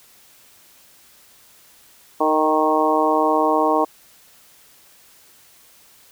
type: harmonic tone with a mistuned harmonic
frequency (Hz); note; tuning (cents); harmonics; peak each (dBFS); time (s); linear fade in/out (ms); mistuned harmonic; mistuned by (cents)
155.56; D#3; 0; 2 / 3 / 4 / 5 / 6 / 7; -22 / -22 / -22 / -22 / -22 / -22; 2.2-3.85; 10; 3; -19
effects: white hiss -51 dBFS RMS until 6.11 s